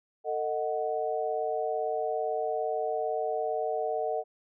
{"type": "chord", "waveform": "sine", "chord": "D# diminished", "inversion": "second", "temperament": "equal with one note detuned", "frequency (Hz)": [449, 622.3, 740], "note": ["A4", "D#5", "F#5"], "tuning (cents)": [35, 0, 0], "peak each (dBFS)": -32, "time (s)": [0.24, 4.24], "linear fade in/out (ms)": 50, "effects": []}